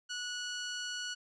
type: tone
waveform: 15% pulse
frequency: 1467 Hz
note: F#6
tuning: 15 cents flat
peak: -30 dBFS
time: 0.09-1.15 s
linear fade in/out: 20 ms
effects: resampled to 22050 Hz